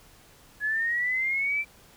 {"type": "linear sweep", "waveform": "sine", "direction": "up", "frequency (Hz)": [1683, 2351], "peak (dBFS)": -24, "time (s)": [0.6, 1.65], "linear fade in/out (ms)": 50, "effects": ["pink hiss -55 dBFS RMS until 1.96 s"]}